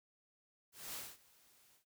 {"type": "noise with ADSR envelope", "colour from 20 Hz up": "white", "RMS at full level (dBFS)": -44, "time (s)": [0.72, 1.85], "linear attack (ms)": 220, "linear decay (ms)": 230, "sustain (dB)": -24, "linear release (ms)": 110, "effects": []}